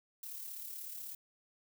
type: noise with amplitude modulation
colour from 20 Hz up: violet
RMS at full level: -43 dBFS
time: 0.23-1.15 s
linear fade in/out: 5 ms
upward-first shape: sine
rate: 36.2 Hz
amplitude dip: 45%
effects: none